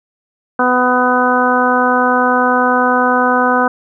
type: harmonic tone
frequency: 250 Hz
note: B3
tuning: 21 cents sharp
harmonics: 1 / 2 / 3 / 4 / 5 / 6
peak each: -17 / -17 / -17 / -17 / -17 / -17 dBFS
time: 0.59-3.68 s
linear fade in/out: 5 ms
effects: none